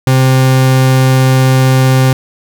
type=tone; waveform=40% pulse; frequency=130.81 Hz; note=C3; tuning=in tune; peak=-5 dBFS; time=0.07-2.13 s; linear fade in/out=2 ms; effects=none